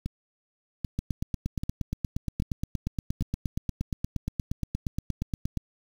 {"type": "two click trains", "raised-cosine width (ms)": 5, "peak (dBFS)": [-16, -18], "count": [40, 5], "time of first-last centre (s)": [[0.99, 5.573], [0.06, 3.21]], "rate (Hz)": [8.51, 1.27], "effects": ["7-bit"]}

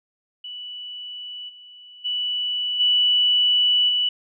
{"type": "tone with level steps", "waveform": "sine", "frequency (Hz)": 2960, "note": "F#7", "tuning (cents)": 0, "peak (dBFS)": [-32, -42, -22, -15, -18], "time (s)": [0.44, 4.09], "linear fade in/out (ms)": 5, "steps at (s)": [1.48, 2.04, 2.79, 3.88], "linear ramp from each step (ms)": 20, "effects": []}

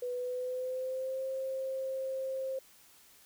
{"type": "tone with pitch glide", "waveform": "sine", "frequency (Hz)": [493.9, 529.3], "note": ["B4", "C5"], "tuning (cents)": [0, 20], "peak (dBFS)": -33, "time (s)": [0.02, 2.59], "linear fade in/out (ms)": 5, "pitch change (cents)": 120, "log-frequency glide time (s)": [0.13, 1.25], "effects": ["white hiss -60 dBFS RMS until 3.25 s"]}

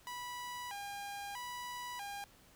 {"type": "tone with vibrato", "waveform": "sawtooth", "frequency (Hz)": 890, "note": "A5", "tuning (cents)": 20, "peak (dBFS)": -38, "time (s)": [0.07, 2.24], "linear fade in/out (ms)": 0, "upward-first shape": "square", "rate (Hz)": 0.78, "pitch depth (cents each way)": 170, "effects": ["pink hiss -63 dBFS RMS until 2.55 s"]}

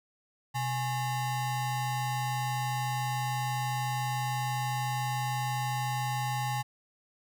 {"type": "ring-modulated tone", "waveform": "square", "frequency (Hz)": 480, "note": "B4", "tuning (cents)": -49, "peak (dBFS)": -27, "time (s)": [0.54, 6.63], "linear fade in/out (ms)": 20, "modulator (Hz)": 353, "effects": []}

